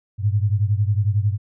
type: beating tone pair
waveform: sine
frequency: 100 / 111 Hz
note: G2 / A2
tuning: +35 / +16 cents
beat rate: 11 Hz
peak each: -18 / -21 dBFS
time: 0.18-1.38 s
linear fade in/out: 50 ms
effects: none